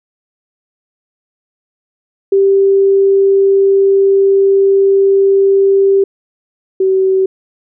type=tone pair in turn; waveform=sine; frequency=392 / 380.6 Hz; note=G4 / F#4; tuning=0 / +49 cents; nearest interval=minor second; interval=51 cents; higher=first; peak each=-6 / -8 dBFS; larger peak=first; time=2.32-6.04 / 6.8-7.26 s; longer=first; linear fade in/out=5 ms; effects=none

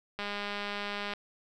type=click train; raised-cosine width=0.3 ms; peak=-20 dBFS; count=194; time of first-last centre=0.19-1.136 s; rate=204 Hz; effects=none

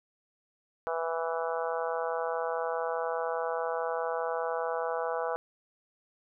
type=harmonic tone; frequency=164.81 Hz; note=E3; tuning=in tune; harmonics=3 / 4 / 5 / 6 / 7 / 8 / 9; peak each=-33 / -35 / -37 / -39 / -40 / -41 / -42 dBFS; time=0.87-5.36 s; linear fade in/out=0 ms; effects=none

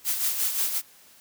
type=noise with tremolo; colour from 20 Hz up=blue; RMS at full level=-24 dBFS; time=0.04-0.82 s; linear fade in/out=50 ms; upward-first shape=sine; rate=5.6 Hz; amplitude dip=55%; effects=white hiss -54 dBFS RMS until 1.2 s + high-pass 80 Hz 12 dB/octave

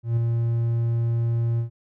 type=tone with ADSR envelope; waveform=triangle; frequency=116.54 Hz; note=A#2; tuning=in tune; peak=-15 dBFS; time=0.03-1.7 s; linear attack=140 ms; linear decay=4 ms; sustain=-3 dB; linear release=110 ms; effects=none

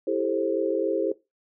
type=chord; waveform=sine; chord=A minor seventh; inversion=second; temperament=just; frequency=330 / 396 / 440 / 528 Hz; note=E4 / G4 / A4 / C5; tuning=+2 / +18 / 0 / +16 cents; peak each=-28 dBFS; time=0.07-1.12 s; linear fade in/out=5 ms; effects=noise-tail reverb RT60 0.2 s tail -17 dB re dry

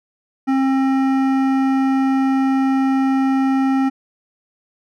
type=tone with hard clipping; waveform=sine; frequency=267.3 Hz; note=C4; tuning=37 cents sharp; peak=-16 dBFS; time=0.47-3.9 s; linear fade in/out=20 ms; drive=13 dB; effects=none

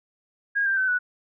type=tone with pitch steps; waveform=sine; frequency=1633 / 1579.2 / 1527.2 / 1476.9 Hz; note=G#6 / G6 / G6 / F#6; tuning=-30 / +12 / -46 / -4 cents; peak=-20 dBFS; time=0.55-0.99 s; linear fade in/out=20 ms; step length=110 ms; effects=none

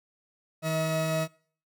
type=tone pair together; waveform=40% pulse; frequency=158.7 / 640.1 Hz; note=D#3 / D#5; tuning=+35 / +49 cents; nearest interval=2 octaves; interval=2414 cents; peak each=-28 dBFS; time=0.62-1.28 s; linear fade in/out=50 ms; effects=noise-tail reverb RT60 0.5 s tail -23 dB re dry

